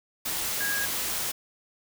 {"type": "tone in noise", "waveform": "sine", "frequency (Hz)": 1640, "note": "G#6", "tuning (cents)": -22, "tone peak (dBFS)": -28, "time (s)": [0.6, 0.86], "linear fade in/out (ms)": 10, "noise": "white", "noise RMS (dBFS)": -30, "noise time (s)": [0.25, 1.32], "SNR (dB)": -1, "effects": []}